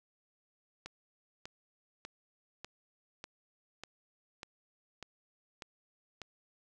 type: click train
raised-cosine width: 0.2 ms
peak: -26 dBFS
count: 10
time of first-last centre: 0.86-6.217 s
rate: 1.68 Hz
effects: none